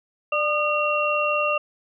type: tone cluster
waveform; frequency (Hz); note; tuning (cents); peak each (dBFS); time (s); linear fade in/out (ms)
sine; 593 / 1218 / 2742; D5 / D#6 / F7; +17 / -37 / -32; -24; 0.32-1.58; 5
effects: none